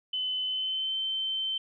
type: tone with pitch glide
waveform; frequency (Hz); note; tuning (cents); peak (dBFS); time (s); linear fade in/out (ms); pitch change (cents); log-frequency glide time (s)
sine; 3029 to 3094; F#7 to G7; +40 to -23; -28; 0.13-1.58; 5; +37; 0.44-0.97
effects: none